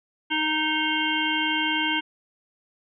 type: harmonic tone with a mistuned harmonic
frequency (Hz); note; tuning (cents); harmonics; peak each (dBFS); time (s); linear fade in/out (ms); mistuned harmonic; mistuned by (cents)
310; D#4; -6; 1 / 3 / 5 / 7 / 9 / 10; -29 / -29 / -29 / -29 / -29 / -29; 0.3-2.01; 20; 10; +31
effects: none